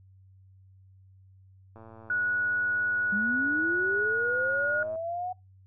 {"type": "click train", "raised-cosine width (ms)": 1, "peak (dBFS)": -35, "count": 359, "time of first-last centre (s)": [1.76, 4.956], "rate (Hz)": 112}
{"type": "tone with pitch glide", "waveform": "sine", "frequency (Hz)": [1463, 1441.2], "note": ["F#6", "F#6"], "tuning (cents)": [-20, -46], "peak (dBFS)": -25, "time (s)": [2.1, 4.83], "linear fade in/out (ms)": 2, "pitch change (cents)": -26, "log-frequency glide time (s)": [3.99, 4.3]}
{"type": "linear sweep", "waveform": "sine", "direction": "up", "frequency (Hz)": [195.7, 740], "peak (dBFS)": -30, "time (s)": [3.12, 5.33], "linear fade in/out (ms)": 10}
{"effects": ["noise-tail reverb RT60 0.2 s tail -22 dB re dry", "added 95 Hz sine -53 dBFS peak until 5.66 s"]}